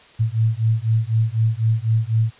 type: beating tone pair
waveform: sine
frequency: 110 / 114 Hz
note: A2 / A#2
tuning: 0 / -38 cents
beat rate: 4 Hz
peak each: -19 dBFS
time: 0.19-2.31 s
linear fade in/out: 20 ms
effects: white hiss -48 dBFS RMS until 2.39 s + resampled to 8000 Hz